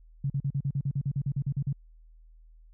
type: tone bursts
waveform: sine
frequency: 138.4 Hz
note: C#3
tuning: 2 cents flat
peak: -25 dBFS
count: 15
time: 0.24-1.728 s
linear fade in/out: 5 ms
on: 60 ms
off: 42 ms
effects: added 40 Hz sine -51 dBFS peak until 2.73 s